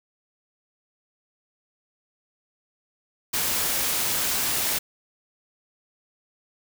white noise, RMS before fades -25 dBFS, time 3.33-4.79 s, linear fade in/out 10 ms, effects none

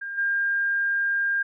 sine tone with level steps, 1605 Hz, G6, 40 cents sharp, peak -30 / -21 dBFS, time 0.01-1.43 s, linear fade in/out 10 ms, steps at 0.17 s, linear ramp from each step 20 ms, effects none

